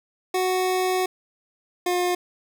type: tone pair in turn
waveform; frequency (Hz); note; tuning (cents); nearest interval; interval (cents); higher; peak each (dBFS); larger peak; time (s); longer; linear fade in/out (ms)
25% pulse; 370 / 357.3; F#4 / F4; 0 / +40; minor second; 60; first; -17; neither; 0.34-1.06 / 1.86-2.15; first; 5
effects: none

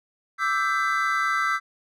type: chord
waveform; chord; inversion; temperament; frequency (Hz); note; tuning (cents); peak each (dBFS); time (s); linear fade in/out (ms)
triangle; E minor seventh; third; equal with one note detuned; 1174.7 / 1318.5 / 1568 / 2010; D6 / E6 / G6 / B6; 0 / 0 / 0 / +30; -27 / -23 / -25 / -27; 0.38-1.6; 50
effects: none

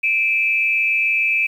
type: tone pair together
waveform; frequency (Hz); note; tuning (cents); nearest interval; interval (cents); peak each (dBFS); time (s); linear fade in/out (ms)
sine; 2356 / 2583; D7 / E7; +5 / -36; major second; 159; -18; 0.03-1.47; 10
effects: 8-bit

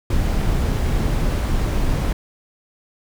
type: noise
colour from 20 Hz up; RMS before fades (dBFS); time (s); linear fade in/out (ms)
brown; -19; 0.1-2.13; 5
effects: none

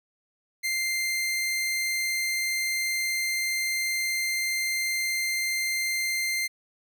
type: tone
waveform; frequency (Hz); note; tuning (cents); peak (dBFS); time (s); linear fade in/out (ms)
sawtooth; 2093; C7; 0; -22; 0.63-6.48; 20
effects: none

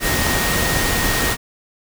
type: tone in noise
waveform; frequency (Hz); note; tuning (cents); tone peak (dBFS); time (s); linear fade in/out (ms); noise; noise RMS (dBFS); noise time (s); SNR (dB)
sine; 1864.7; A#6; 0; -24; 0-1.37; 50; pink; -19; 0-1.37; -8
effects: none

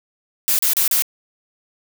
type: noise bursts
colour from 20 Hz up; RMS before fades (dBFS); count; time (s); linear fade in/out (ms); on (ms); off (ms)
blue; -17; 4; 0.48-1.022; 0; 110; 34
effects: none

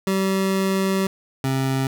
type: tone pair in turn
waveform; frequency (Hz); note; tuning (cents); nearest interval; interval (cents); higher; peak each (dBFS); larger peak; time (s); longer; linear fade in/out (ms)
25% pulse; 192.2 / 133.5; G3 / C3; -34 / +35; tritone; 631; first; -15 / -16; first; 0.07-1.07 / 1.44-1.87; first; 2
effects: none

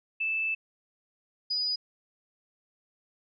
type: tone pair in turn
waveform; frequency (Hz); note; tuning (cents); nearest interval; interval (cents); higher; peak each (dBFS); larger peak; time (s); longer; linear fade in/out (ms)
sine; 2634 / 4945; E7 / D#8; -2 / -12; major seventh; 1090; second; -26; neither; 0.2-0.55 / 1.5-1.76; first; 10
effects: MP3 64 kbps

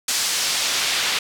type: noise with band-pass filter sweep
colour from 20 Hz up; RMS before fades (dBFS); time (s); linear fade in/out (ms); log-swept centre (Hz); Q
pink; -22; 0.08-1.19; 5; 6300 to 3300; 0.89
effects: none

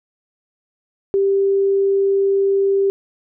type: tone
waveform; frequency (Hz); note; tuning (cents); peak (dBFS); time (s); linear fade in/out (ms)
sine; 393.3; G4; +6; -13; 1.14-2.9; 0
effects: none

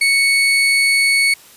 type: tone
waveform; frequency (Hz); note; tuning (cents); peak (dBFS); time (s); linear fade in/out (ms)
35% pulse; 2217; C#7; 0; -10; 0.01-1.34; 5
effects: white hiss -44 dBFS RMS until 1.56 s + resampled to 32000 Hz

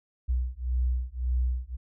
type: beating tone pair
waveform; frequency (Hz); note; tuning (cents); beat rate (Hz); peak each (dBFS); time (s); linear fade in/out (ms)
sine; 61.3 / 63.1; B1 / B1; -12 / +38; 1.8; -28; 0.28-1.77; 20
effects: none

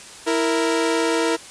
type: tone pair together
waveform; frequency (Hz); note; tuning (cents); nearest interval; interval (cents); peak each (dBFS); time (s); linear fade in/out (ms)
sawtooth; 329 / 464.9; E4 / A#4; -3 / -5; tritone; 598; -17; 0.26-1.37; 20
effects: white hiss -40 dBFS RMS until 1.5 s + resampled to 22050 Hz

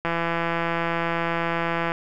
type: click train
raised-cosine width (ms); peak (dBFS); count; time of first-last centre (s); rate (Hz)
0.5; -10; 315; 0.05-1.919; 168
effects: none

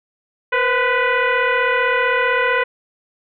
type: tone with frequency modulation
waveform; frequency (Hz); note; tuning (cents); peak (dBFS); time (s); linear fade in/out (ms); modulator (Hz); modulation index
sine; 479.2; A#4; +48; -14; 0.52-2.64; 10; 497; 3.9
effects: none

